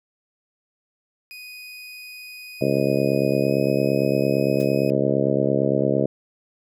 30% pulse tone with pitch glide, 2489 to 2527 Hz, D#7 to D#7, 0 to +26 cents, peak -34 dBFS, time 1.31-4.9 s, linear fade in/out 0 ms, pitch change +26 cents, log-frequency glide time 3.41-3.52 s
harmonic tone, 68.8 Hz, C#2, 12 cents flat, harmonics 2 / 3 / 4 / 5 / 6 / 7 / 8 / 9, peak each -26 / -26 / -26 / -26 / -26 / -26 / -26 / -26 dBFS, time 2.61-6.06 s, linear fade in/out 5 ms
white noise with exponential decay, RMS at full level -40 dBFS, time 4.6-4.73 s, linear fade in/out 0 ms, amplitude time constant 28 ms
effects none

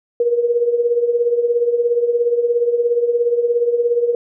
sine tone with tremolo, 476.2 Hz, A#4, 37 cents sharp, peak -10 dBFS, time 0.2-4.15 s, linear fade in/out 2 ms, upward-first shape triangle, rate 17 Hz, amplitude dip 75%, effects none

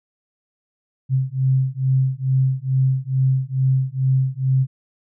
sine beating tone pair, 130.81 / 133.11 Hz, C3 / C3, 0 / +30 cents, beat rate 2.3 Hz, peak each -19 dBFS, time 1.09-4.67 s, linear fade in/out 50 ms, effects none

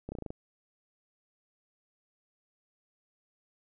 slowing click train, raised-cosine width 2 ms, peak -25 dBFS, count 7, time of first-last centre 0.09-0.305 s, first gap 30 ms, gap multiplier 1.07, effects none

